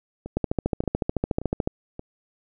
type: two click trains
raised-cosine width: 2 ms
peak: -9 / -21 dBFS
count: 19 / 4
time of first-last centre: 0.37-1.674 / 0.26-1.994 s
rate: 13.8 / 1.73 Hz
effects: none